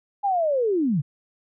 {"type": "linear sweep", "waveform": "sine", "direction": "down", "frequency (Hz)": [829, 124.9], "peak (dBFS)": -19, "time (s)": [0.23, 1.02], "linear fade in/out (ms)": 20, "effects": []}